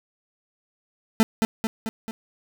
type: tone with echo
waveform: 40% pulse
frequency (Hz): 222.6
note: A3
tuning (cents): +20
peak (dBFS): -13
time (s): 1.2-1.23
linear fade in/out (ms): 0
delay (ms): 220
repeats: 4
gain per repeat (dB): -4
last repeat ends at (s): 2.11
effects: none